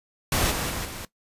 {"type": "noise with level steps", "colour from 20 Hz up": "pink", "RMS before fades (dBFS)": [-23, -28, -31, -36], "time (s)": [0.32, 1.05], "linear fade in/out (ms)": 2, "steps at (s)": [0.5, 0.69, 0.84], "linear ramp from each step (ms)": 20, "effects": ["noise-tail reverb RT60 0.1 s tail -17 dB re dry", "resampled to 32000 Hz"]}